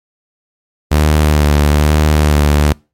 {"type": "tone with vibrato", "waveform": "sawtooth", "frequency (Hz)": 74.9, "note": "D2", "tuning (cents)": 35, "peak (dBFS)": -4, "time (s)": [0.91, 2.73], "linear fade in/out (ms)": 10, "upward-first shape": "sine", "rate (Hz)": 1.1, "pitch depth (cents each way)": 34, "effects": ["noise-tail reverb RT60 0.3 s tail -26 dB re dry", "MP3 64 kbps"]}